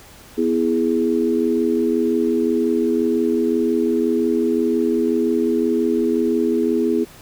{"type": "chord", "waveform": "sine", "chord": "E major", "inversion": "second", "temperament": "equal with one note detuned", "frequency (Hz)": [247.7, 329.6, 415.3], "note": ["B3", "E4", "G#4"], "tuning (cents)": [5, 0, 0], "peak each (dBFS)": -20, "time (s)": [0.37, 7.05], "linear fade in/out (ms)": 20, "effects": ["pink hiss -44 dBFS RMS until 7.21 s"]}